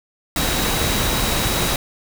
sine tone in noise, 3856 Hz, B7, 42 cents flat, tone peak -29 dBFS, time 0.36-1.76 s, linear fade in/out 2 ms, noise pink, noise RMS -20 dBFS, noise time 0.36-1.76 s, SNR -12 dB, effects none

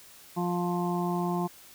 harmonic tone, 175.9 Hz, F3, 13 cents sharp, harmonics 1 / 2 / 4 / 5 / 6, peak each -29 / -32 / -35 / -36 / -37 dBFS, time 0.36-1.48 s, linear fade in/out 20 ms, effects white hiss -52 dBFS RMS until 1.74 s

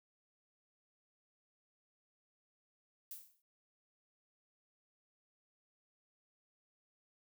violet noise with exponential decay, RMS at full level -44 dBFS, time 3.11-3.42 s, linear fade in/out 2 ms, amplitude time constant 66 ms, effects none

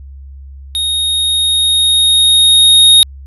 square tone with level ramp, 3729 Hz, A#7, in tune, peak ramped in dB -14 to -3 dBFS, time 0.75-3.03 s, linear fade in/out 0 ms, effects added 68 Hz sine -29 dBFS peak until 3.26 s + resampled to 32000 Hz

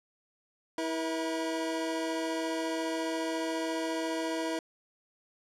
25% pulse tone pair together, 324.8 / 480 Hz, E4 / B4, -26 / -49 cents, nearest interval perfect fifth, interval 677 cents, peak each -28 / -33 dBFS, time 0.78-4.59 s, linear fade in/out 2 ms, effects low-pass 9000 Hz 12 dB/octave

